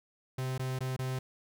45% pulse tone with dropouts, 129.8 Hz, C3, 13 cents flat, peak -32 dBFS, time 0.38-1.19 s, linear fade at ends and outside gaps 5 ms, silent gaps 0.58-0.594 / 0.79-0.806 / 0.965-0.99 s, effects none

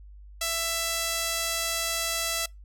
sawtooth tone with band-pass filter, 664 Hz, E5, 12 cents sharp, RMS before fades -29 dBFS, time 0.41-2.46 s, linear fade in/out 5 ms, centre 7900 Hz, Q 0.57, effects noise-tail reverb RT60 0.2 s tail -25 dB re dry + added 50 Hz sine -44 dBFS peak until 2.64 s

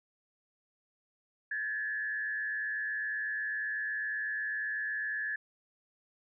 sine tone with frequency modulation, 1713 Hz, A6, 47 cents flat, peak -32 dBFS, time 1.51-5.36 s, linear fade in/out 5 ms, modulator 108 Hz, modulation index 0.69, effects none

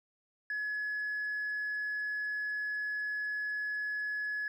sine tone, 1696 Hz, G#6, 36 cents sharp, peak -31 dBFS, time 0.5-4.48 s, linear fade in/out 2 ms, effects tanh soft clip ceiling -30 dBFS + 11-bit

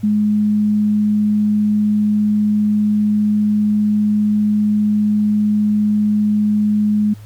sine tone, 210 Hz, G#3, 19 cents sharp, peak -12 dBFS, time 0.03-7.14 s, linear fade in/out 10 ms, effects added 105 Hz sine -34 dBFS peak until 7.25 s + pink hiss -49 dBFS RMS until 7.25 s

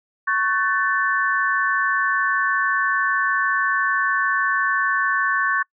sine chord, F# minor, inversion second, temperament equal with one note detuned, 1108.7 / 1513.7 / 1760 Hz, C#6 / F#6 / A6, 0 / +39 / 0 cents, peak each -22 dBFS, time 0.27-5.63 s, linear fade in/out 10 ms, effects noise-tail reverb RT60 0.1 s tail -26 dB re dry

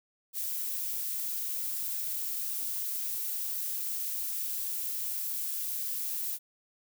violet noise, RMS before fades -34 dBFS, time 0.33-6.39 s, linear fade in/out 50 ms, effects none

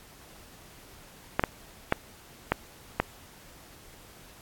clicks, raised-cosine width 0.5 ms, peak -7 dBFS, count 5, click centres 1.395 / 1.438 / 1.924 / 2.52 / 3 s, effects pink hiss -52 dBFS RMS until 4.41 s + AAC 64 kbps

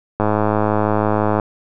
click train, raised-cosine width 1 ms, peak -3 dBFS, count 128, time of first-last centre 0.2-1.398 s, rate 106 Hz, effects none

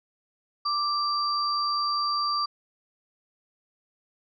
sine tone pair together, 1174.7 / 4695 Hz, D6 / D8, 0 / -1 cents, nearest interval 2 octaves, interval 2399 cents, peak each -25 / -29 dBFS, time 0.65-2.46 s, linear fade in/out 10 ms, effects none

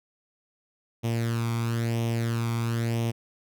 sawtooth tone with flanger, 115.9 Hz, A#2, 10 cents flat, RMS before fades -27 dBFS, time 1.03-3.12 s, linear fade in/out 20 ms, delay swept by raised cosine 0.33 to 0.88 ms, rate 1 Hz, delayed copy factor +0.65, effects none

